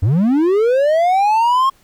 triangle linear sweep, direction up, 84.3 to 1087 Hz, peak -9 dBFS, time 0.02-1.7 s, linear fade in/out 10 ms, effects pink hiss -54 dBFS RMS until 1.83 s

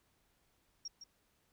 sine tone with echo, 5588 Hz, F8, in tune, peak -40 dBFS, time 0.85-0.88 s, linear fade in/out 5 ms, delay 160 ms, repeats 1, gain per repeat -8 dB, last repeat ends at 1.04 s, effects pink hiss -75 dBFS RMS until 1.52 s

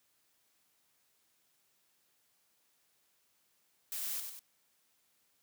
blue noise with echo, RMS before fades -39 dBFS, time 3.92-4.2 s, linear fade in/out 0 ms, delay 96 ms, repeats 2, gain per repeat -5 dB, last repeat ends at 4.392 s, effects white hiss -74 dBFS RMS until 5.42 s + high-pass 80 Hz 12 dB/octave

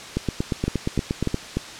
two click trains, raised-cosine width 3 ms, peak -9 / -9 dBFS, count 4 / 11, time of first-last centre 0.68-1.57 / 0.17-1.344 s, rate 3.37 / 8.52 Hz, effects white hiss -37 dBFS RMS until 1.79 s + low-pass 6000 Hz 12 dB/octave

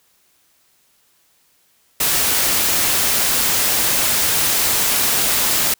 white noise, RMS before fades -17 dBFS, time 2-5.74 s, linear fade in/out 5 ms, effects white hiss -59 dBFS RMS until 5.79 s

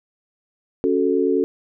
sine chord, F# minor, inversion second, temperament equal, 277.2 / 370 / 440 Hz, C#4 / F#4 / A4, 0 / 0 / 0 cents, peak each -21 / -20 / -20 dBFS, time 0.84-1.44 s, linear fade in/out 0 ms, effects none

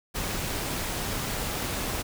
pink noise with amplitude modulation, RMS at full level -29 dBFS, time 0.14-2.03 s, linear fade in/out 20 ms, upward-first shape sine, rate 212 Hz, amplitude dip 40%, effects none

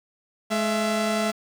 sawtooth tone pair together, 212.5 / 668.8 Hz, G#3 / E5, +40 / +25 cents, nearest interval octave + minor sixth, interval 1985 cents, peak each -21 dBFS, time 0.5-1.32 s, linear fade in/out 20 ms, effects low-pass 9000 Hz 12 dB/octave + 7-bit

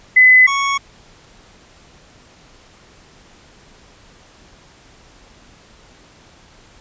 sine / 25% pulse tone pair in turn, 2016 / 1109.4 Hz, B6 / C#6, +35 / +1 cents, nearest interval minor seventh, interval 1034 cents, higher first, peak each -5 / -12 dBFS, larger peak first, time 0.16-0.47 / 0.47-0.78 s, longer neither, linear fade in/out 10 ms, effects pink hiss -47 dBFS RMS until 6.8 s + resampled to 16000 Hz

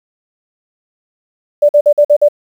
sine tone bursts, 587.3 Hz, D5, in tune, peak -4 dBFS, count 6, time 1.62-2.286 s, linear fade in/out 10 ms, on 71 ms, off 48 ms, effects 7-bit

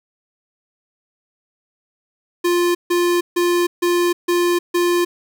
square tone bursts, 349.8 Hz, F4, 3 cents sharp, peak -15 dBFS, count 6, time 2.44-5.05 s, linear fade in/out 10 ms, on 310 ms, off 150 ms, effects 9-bit

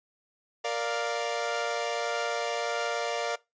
sawtooth chord, Bb major, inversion none, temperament equal, 466.2 / 587.3 / 698.5 Hz, Bb4 / D5 / F5, 0 / 0 / 0 cents, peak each -29 dBFS, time 0.64-3.36 s, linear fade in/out 10 ms, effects noise-tail reverb RT60 0.2 s tail -20 dB re dry + resampled to 16000 Hz

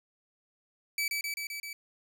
sawtooth tone with echo, 2300 Hz, D7, 37 cents flat, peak -25 dBFS, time 0.98-1.08 s, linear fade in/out 2 ms, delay 130 ms, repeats 5, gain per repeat -2 dB, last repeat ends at 1.73 s, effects none

